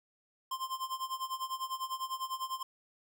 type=tone with tremolo; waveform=square; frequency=1048 Hz; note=C6; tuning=2 cents sharp; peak=-33 dBFS; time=0.51-2.63 s; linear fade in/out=5 ms; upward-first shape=sine; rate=10 Hz; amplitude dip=85%; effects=none